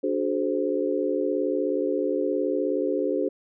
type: tone cluster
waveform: sine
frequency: 292 / 369 / 428.1 / 522 Hz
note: D4 / F#4 / A4 / C5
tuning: -10 / -5 / -47 / -4 cents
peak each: -28 dBFS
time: 0.03-3.29 s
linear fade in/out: 10 ms
effects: none